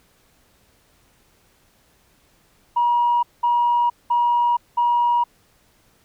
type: tone bursts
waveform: sine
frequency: 957 Hz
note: A#5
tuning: 45 cents sharp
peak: -14 dBFS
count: 4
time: 2.76-5.24 s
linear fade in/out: 10 ms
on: 470 ms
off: 200 ms
effects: tanh soft clip ceiling -11 dBFS + pink hiss -59 dBFS RMS until 6.04 s